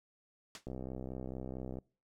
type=noise with exponential decay; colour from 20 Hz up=white; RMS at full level=-39 dBFS; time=0.55-0.65 s; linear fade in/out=1 ms; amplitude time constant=20 ms
type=click train; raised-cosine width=2 ms; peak=-29 dBFS; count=73; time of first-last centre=0.67-1.786 s; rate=64.5 Hz
effects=noise-tail reverb RT60 0.4 s tail -25 dB re dry + low-pass 6000 Hz 12 dB/octave